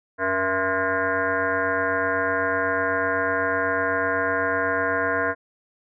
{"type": "tone with frequency modulation", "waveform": "sine", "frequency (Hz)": 1046.5, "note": "C6", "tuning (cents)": 0, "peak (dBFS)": -20, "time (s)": [0.18, 5.35], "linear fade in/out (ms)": 50, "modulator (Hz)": 191, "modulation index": 3.7, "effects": []}